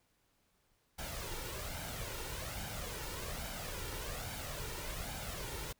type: noise with flanger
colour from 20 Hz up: pink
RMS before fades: -42 dBFS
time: 0.98-5.73 s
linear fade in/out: 10 ms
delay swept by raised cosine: 1.3 to 2.2 ms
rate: 1.2 Hz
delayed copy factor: +0.55
effects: pink hiss -75 dBFS RMS until 5.79 s